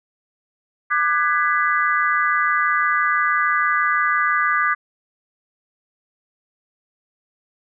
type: chord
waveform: sine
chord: G# half-diminished seventh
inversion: second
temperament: just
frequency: 1196.1 / 1495.1 / 1661.2 / 1993.5 Hz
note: D6 / F#6 / G#6 / B6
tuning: +31 / +18 / 0 / +16 cents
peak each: -19 / -23 / -22 / -24 dBFS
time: 0.9-4.75 s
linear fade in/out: 20 ms
effects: none